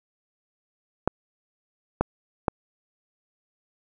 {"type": "clicks", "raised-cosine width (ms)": 1, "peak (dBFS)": -6, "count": 3, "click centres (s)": [1.076, 2.01, 2.482], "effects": []}